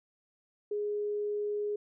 sine tone, 415.3 Hz, G#4, in tune, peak -30 dBFS, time 0.71-1.76 s, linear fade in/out 5 ms, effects none

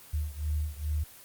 sine beating tone pair, 74.6 / 77 Hz, D2 / D#2, +28 / -17 cents, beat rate 2.4 Hz, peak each -31 / -33 dBFS, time 0.13-1.04 s, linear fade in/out 10 ms, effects white hiss -51 dBFS RMS until 1.24 s + Opus 24 kbps

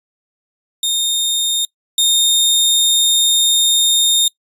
sawtooth tone pair in turn, 3668 / 3668 Hz, A#7 / A#7, -29 / -29 cents, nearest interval unison, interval 0 cents, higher neither, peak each -12 / -8 dBFS, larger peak second, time 0.83-1.65 / 1.98-4.28 s, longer second, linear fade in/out 2 ms, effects noise-tail reverb RT60 0.1 s tail -22 dB re dry + resampled to 32000 Hz

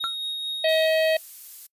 triangle tone with tremolo, 3749 Hz, A#7, 9 cents sharp, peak -25 dBFS, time 0-0.87 s, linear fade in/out 10 ms, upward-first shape sine, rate 4.5 Hz, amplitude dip 25%
triangle tone with exponential decay, 1359 Hz, F6, 48 cents flat, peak -20 dBFS, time 0.04-0.15 s, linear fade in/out 0 ms, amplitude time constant 23 ms
harmonic tone, 637 Hz, D#5, 41 cents sharp, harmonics 1 / 3 / 4 / 5 / 6 / 7, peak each -19 / -29 / -31 / -33 / -35 / -36 dBFS, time 0.64-1.17 s, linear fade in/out 5 ms
violet noise, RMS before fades -39 dBFS, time 0.68-1.67 s, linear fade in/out 10 ms
effects noise-tail reverb RT60 0.1 s tail -25 dB re dry + resampled to 32000 Hz

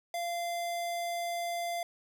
square tone, 690 Hz, F5, 21 cents flat, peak -33 dBFS, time 0.14-1.83 s, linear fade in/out 2 ms, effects none

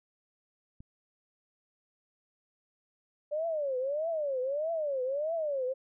click, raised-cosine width 5 ms, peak -36 dBFS, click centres 0.805 s
sine tone with vibrato, 581 Hz, D5, 19 cents flat, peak -29 dBFS, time 3.31-5.74 s, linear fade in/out 20 ms, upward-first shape triangle, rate 1.6 Hz, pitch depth 270 cents each way
effects none

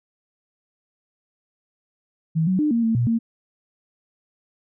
sine tone with pitch steps, 160.9 / 186.5 / 301 / 232.3 / 225.5 / 119.9 / 229 Hz, E3 / F#3 / D4 / A#3 / A3 / A#2 / A#3, -42 / +14 / +43 / -6 / +43 / +49 / -31 cents, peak -17 dBFS, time 2.35-3.19 s, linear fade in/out 20 ms, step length 120 ms, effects none

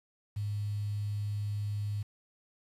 sine tone with quantisation, 103.3 Hz, G#2, 9 cents flat, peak -31 dBFS, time 0.36-2.03 s, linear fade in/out 10 ms, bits 9, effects resampled to 32000 Hz

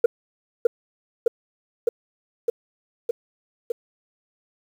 sine tone with echo, 470 Hz, A#4, 14 cents sharp, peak -8 dBFS, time 0.04-0.06 s, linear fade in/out 5 ms, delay 610 ms, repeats 6, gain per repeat -2 dB, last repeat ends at 3.72 s, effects tanh soft clip ceiling -9 dBFS + 8-bit

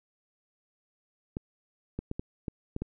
clicks, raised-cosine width 3 ms, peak -20 dBFS, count 7, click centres 1.369 / 1.99 / 2.114 / 2.195 / 2.482 / 2.764 / 2.82 s, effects none

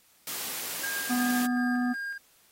white high-pass noise, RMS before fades -35 dBFS, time 0.27-1.46 s, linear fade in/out 2 ms, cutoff 170 Hz, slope 12 dB/octave
triangle tone with tremolo, 1614 Hz, G#6, 50 cents flat, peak -30 dBFS, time 0.83-2.18 s, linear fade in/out 5 ms, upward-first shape square, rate 2.7 Hz, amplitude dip 40%
harmonic tone, 246.9 Hz, B3, in tune, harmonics 1 / 3 / 5 / 7, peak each -25 / -36 / -41 / -45 dBFS, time 1.09-1.94 s, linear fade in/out 20 ms
effects white hiss -62 dBFS RMS until 2.51 s + AAC 48 kbps

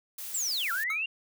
blue noise, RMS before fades -39 dBFS, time 0.18-0.84 s, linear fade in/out 5 ms
sine linear two-way sweep, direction down then up, 7902 to 1318.5 to 2833 Hz, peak -28 dBFS, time 0.34-1.06 s, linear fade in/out 5 ms, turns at 0.72 s
square tone with exponential decay, 1294 Hz, E6, 32 cents flat, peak -33 dBFS, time 0.9-1.05 s, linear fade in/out 2 ms, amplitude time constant 31 ms
effects none

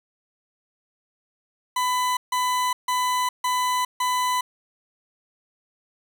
40% pulse tone bursts, 1000 Hz, B5, 21 cents sharp, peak -20 dBFS, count 5, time 1.76-4.41 s, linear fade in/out 5 ms, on 410 ms, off 150 ms, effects none

